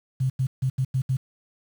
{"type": "tone bursts at uneven times", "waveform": "sine", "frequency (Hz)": 130.81, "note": "C3", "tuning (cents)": 0, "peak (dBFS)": -20, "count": 6, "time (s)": [[0.2, 0.3], [0.39, 0.47], [0.62, 0.7], [0.78, 0.85], [0.94, 1.02], [1.09, 1.17]], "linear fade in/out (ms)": 10, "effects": ["8-bit"]}